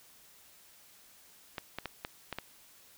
clicks, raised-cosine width 0.3 ms, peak -20 dBFS, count 6, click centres 1.582 / 1.786 / 1.857 / 2.049 / 2.327 / 2.386 s, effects white hiss -59 dBFS RMS until 2.97 s

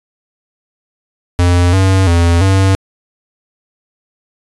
square tone with pitch steps, 88.2 / 95.3 / 85.3 / 96.2 Hz, F2 / G2 / F2 / G2, +18 / -48 / -40 / -32 cents, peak -8 dBFS, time 1.39-2.75 s, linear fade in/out 0 ms, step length 340 ms, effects resampled to 24000 Hz

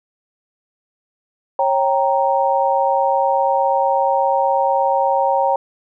sine chord, G diminished, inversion second, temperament equal with one note detuned, 547.4 / 784 / 932.3 Hz, Db5 / G5 / Bb5, -22 / 0 / 0 cents, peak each -18 dBFS, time 1.59-5.56 s, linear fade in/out 2 ms, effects none

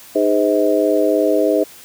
harmonic tone with a mistuned harmonic, 102.9 Hz, G#2, 16 cents flat, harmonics 3 / 4 / 5 / 6, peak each -18 / -18 / -18 / -18 dBFS, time 0.15-1.64 s, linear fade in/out 10 ms, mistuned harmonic 6, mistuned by +57 cents, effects white hiss -41 dBFS RMS until 1.84 s + high-pass 60 Hz 12 dB/octave

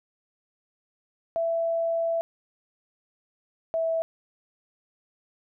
sine tone pair in turn, 665 / 654.7 Hz, E5 / E5, +15 / -12 cents, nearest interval unison, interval 27 cents, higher first, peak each -23 dBFS, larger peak neither, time 1.36-2.21 / 3.74-4.02 s, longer first, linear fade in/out 0 ms, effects none

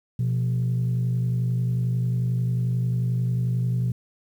sine tone pair together, 123.47 / 174.68 Hz, B2 / F3, 0 / +1 cents, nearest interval tritone, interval 601 cents, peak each -20 / -28 dBFS, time 0.19-3.92 s, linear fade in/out 5 ms, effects tanh soft clip ceiling -17 dBFS + 9-bit

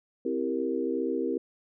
sine chord, C dominant seventh, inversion none, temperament equal, 261.6 / 329.6 / 392 / 466.2 Hz, C4 / E4 / G4 / Bb4, 0 / 0 / 0 / 0 cents, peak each -32 dBFS, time 0.25-1.38 s, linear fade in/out 5 ms, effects none

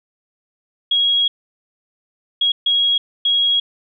sine tone bursts at uneven times, 3304 Hz, G#7, 10 cents flat, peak -13 dBFS, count 4, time 0.91-1.28 / 2.41-2.52 / 2.66-2.98 / 3.25-3.6 s, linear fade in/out 5 ms, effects none

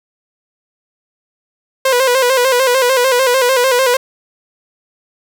sawtooth tone with vibrato, 509 Hz, C5, 48 cents flat, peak -6 dBFS, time 1.85-3.97 s, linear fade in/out 5 ms, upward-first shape square, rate 6.7 Hz, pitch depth 69 cents each way, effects 8-bit

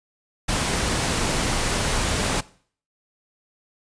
pink noise, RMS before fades -23 dBFS, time 0.48-2.41 s, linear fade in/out 10 ms, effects noise-tail reverb RT60 0.5 s tail -20 dB re dry + resampled to 22050 Hz

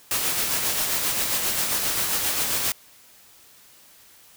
white noise with tremolo, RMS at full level -23 dBFS, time 0.11-2.72 s, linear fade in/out 2 ms, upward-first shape sine, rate 7.5 Hz, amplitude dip 35%, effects white hiss -52 dBFS RMS until 4.36 s

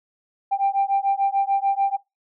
sine beating tone pair, 786 / 792.8 Hz, G5 / G5, +4 / +19 cents, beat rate 6.8 Hz, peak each -20 dBFS, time 0.51-1.97 s, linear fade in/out 20 ms, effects noise-tail reverb RT60 0.2 s tail -20 dB re dry + tanh soft clip ceiling -13 dBFS

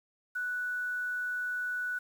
sine tone with quantisation, 1480 Hz, F#6, in tune, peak -31 dBFS, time 0.35-1.99 s, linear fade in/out 10 ms, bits 9, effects none

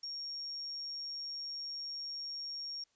sine tone, 5550 Hz, F8, 12 cents flat, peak -39 dBFS, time 0.03-2.84 s, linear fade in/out 5 ms, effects white hiss -75 dBFS RMS until 2.95 s + resampled to 16000 Hz

